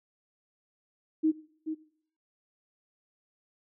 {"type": "tone with echo", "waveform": "sine", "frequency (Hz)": 314.7, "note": "D#4", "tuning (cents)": 20, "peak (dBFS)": -21, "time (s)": [1.23, 1.32], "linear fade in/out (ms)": 20, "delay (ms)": 430, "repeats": 1, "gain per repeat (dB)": -9, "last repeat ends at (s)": 1.75, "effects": ["noise-tail reverb RT60 0.6 s tail -18 dB re dry"]}